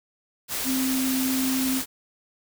sine tone in noise, 261.6 Hz, C4, in tune, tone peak -23 dBFS, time 0.64-1.82 s, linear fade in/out 50 ms, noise white, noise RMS -29 dBFS, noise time 0.48-1.86 s, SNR +3 dB, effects none

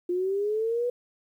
sine linear sweep, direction up, 349.2 to 493.4 Hz, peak -24 dBFS, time 0.09-0.9 s, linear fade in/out 5 ms, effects 10-bit

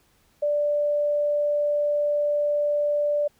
sine tone, 587.3 Hz, D5, in tune, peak -20 dBFS, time 0.42-3.28 s, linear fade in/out 10 ms, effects pink hiss -63 dBFS RMS until 3.39 s

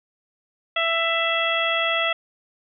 harmonic tone, 664 Hz, E5, 12 cents sharp, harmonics 1 / 2 / 3 / 4 / 5, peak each -26 / -26 / -26 / -26 / -26 dBFS, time 0.76-2.13 s, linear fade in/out 5 ms, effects none

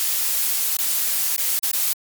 blue noise with dropouts, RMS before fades -21 dBFS, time 0-1.93 s, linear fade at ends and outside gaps 0 ms, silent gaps 0.768-0.788 / 1.363-1.38 / 1.59-1.632 / 1.714-1.734 s, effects MP3 96 kbps

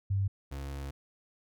sine / 35% pulse tone pair in turn, 98 / 69.3 Hz, G2 / C#2, 0 / 0 cents, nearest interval tritone, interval 600 cents, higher first, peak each -26 / -35 dBFS, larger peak first, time 0.1-0.28 / 0.51-0.91 s, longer second, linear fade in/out 10 ms, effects none

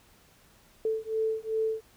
sine beating tone pair, 440 / 442.6 Hz, A4 / A4, 0 / +10 cents, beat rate 2.6 Hz, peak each -30 dBFS, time 0.85-1.81 s, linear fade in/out 2 ms, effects pink hiss -60 dBFS RMS until 1.96 s

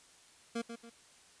25% pulse tone with echo, 232.6 Hz, A#3, 4 cents flat, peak -30 dBFS, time 0.55-0.62 s, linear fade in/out 10 ms, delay 140 ms, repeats 2, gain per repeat -8 dB, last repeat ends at 0.9 s, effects white hiss -61 dBFS RMS until 1.4 s + resampled to 22050 Hz

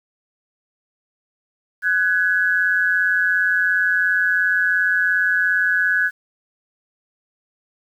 sine tone pair together, 1493 / 1675.8 Hz, F#6 / G#6, +15 / +15 cents, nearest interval major second, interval 200 cents, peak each -18 dBFS, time 1.82-6.11 s, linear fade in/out 50 ms, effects 8-bit

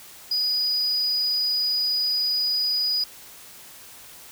triangle tone, 4935 Hz, D#8, 15 cents flat, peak -19 dBFS, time 0.31-3.04 s, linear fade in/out 5 ms, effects tanh soft clip ceiling -15 dBFS + white hiss -45 dBFS RMS until 4.31 s

